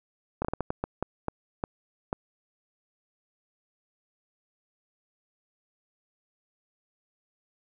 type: slowing click train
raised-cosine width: 1 ms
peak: -14 dBFS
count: 11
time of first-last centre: 0.42-2.129 s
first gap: 27 ms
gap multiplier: 1.38
effects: none